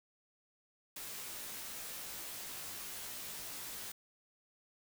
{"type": "noise with comb filter", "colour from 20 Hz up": "white", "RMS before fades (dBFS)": -45, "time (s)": [0.96, 3.92], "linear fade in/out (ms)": 5, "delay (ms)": 16, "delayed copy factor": -0.75, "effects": []}